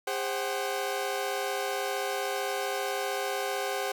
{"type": "tone cluster", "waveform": "sawtooth", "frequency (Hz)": [404.8, 527, 754], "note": ["G#4", "C5", "F#5"], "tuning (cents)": [-44, 12, 32], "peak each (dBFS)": -30, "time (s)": [0.07, 3.92], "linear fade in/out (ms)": 5, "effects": []}